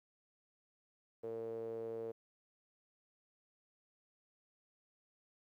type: tone with band-pass filter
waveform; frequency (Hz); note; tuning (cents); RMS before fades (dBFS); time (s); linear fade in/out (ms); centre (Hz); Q
sawtooth; 113.8; A#2; -41; -43; 1.23-2.12; 10; 470; 8.4
effects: 13-bit